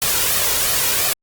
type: noise with flanger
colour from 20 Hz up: white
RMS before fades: -18 dBFS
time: 0.02-1.13 s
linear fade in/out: 0 ms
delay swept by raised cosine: 1.6 to 2.13 ms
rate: 2.9 Hz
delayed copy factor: +0.55
effects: Opus 48 kbps